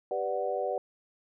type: chord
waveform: sine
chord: G major seventh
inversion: none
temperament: equal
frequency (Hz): 392 / 493.9 / 587.3 / 740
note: G4 / B4 / D5 / F#5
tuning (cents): 0 / 0 / 0 / 0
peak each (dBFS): -36 / -33 / -33 / -34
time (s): 0.11-0.78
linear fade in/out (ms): 2
effects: none